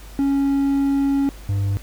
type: tone pair in turn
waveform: triangle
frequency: 277.2 / 99.49 Hz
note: C#4 / G2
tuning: 0 / +26 cents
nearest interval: octave + tritone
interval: 1774 cents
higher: first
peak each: -14 / -16 dBFS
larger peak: first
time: 0.19-1.29 / 1.49-1.77 s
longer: first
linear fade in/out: 0 ms
effects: added 50 Hz sine -37 dBFS peak until 1.82 s + pink hiss -45 dBFS RMS until 1.82 s

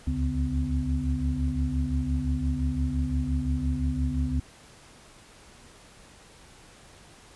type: tone cluster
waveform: sine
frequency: 68.8 / 74.6 / 141.7 / 253.5 Hz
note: C#2 / D2 / C#3 / B3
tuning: -12 / +28 / +38 / +45 cents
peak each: -29 / -29 / -32 / -30 dBFS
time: 0.07-4.4 s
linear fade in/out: 5 ms
effects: pink hiss -52 dBFS RMS until 7.35 s + resampled to 24000 Hz

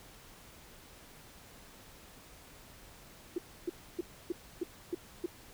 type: tone bursts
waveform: sine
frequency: 349.2 Hz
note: F4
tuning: in tune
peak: -30 dBFS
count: 7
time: 3.36-5.261 s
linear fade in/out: 5 ms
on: 23 ms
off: 290 ms
effects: pink hiss -55 dBFS RMS until 5.53 s

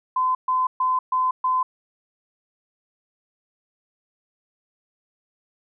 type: tone bursts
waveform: sine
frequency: 1023 Hz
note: C6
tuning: 39 cents flat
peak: -18 dBFS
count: 5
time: 0.16-1.63 s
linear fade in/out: 5 ms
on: 190 ms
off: 130 ms
effects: none

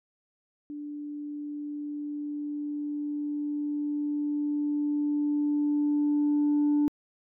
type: tone with level ramp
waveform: sine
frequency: 293.7 Hz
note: D4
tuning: in tune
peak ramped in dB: -35 to -19 dBFS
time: 0.7-6.88 s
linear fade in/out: 0 ms
effects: tanh soft clip ceiling -19 dBFS

